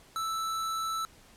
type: tone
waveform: square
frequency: 1318.5 Hz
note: E6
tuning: in tune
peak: -31 dBFS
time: 0.16-1.05 s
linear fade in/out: 0 ms
effects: pink hiss -57 dBFS RMS until 1.36 s + low-pass 12000 Hz 12 dB/octave